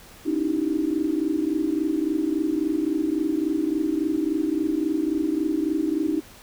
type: tone cluster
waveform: sine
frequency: 266.4 / 301.5 / 325.1 / 388.2 Hz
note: C4 / D4 / E4 / G4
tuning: +31 / +46 / -24 / -17 cents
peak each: -32 / -24 / -25 / -32 dBFS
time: 0.25-6.21 s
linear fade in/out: 20 ms
effects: pink hiss -47 dBFS RMS until 6.42 s